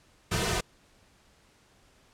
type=noise with comb filter; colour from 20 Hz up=pink; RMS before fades=-28 dBFS; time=0.31-0.61 s; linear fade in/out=10 ms; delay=3.6 ms; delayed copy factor=-0.75; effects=pink hiss -62 dBFS RMS until 2.13 s + low-pass 9000 Hz 12 dB/octave